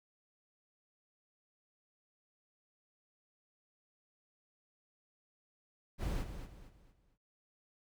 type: noise with echo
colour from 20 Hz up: brown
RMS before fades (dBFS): -36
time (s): 5.98-6.26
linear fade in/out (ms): 50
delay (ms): 230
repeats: 4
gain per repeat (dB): -9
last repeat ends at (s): 7.18
effects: none